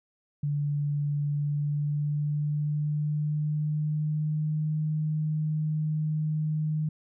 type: tone with pitch glide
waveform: sine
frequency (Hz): 145.5 to 154.15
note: D3 to D#3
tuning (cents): -16 to -16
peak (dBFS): -25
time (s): 0.43-6.89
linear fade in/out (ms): 5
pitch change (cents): +100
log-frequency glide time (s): 1.27-4.77
effects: none